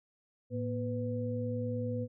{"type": "tone cluster", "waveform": "sine", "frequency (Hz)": [110.5, 240.6, 499.4], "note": ["A2", "B3", "B4"], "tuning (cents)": [8, -45, 19], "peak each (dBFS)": [-35, -37, -37], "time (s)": [0.5, 2.08], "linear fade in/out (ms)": 50, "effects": []}